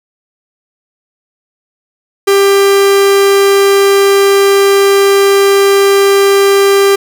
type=tone; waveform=45% pulse; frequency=396 Hz; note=G4; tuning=18 cents sharp; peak=-5 dBFS; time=2.27-6.96 s; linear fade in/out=10 ms; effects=none